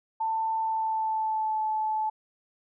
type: tone with pitch glide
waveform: sine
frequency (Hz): 890 to 867.2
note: A5 to A5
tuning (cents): +20 to -25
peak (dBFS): -25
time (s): 0.2-2.1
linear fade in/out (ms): 10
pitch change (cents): -45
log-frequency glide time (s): 0.59-1.62
effects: none